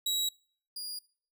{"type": "tone pair in turn", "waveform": "sawtooth", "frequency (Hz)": [3868, 4847], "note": ["B7", "D#8"], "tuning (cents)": [-37, -46], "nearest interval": "major third", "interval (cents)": 391, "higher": "second", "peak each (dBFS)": [-25, -34], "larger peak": "first", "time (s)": [[0.06, 0.29], [0.76, 0.99]], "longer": "neither", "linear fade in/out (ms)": 5, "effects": ["noise-tail reverb RT60 0.5 s tail -24 dB re dry"]}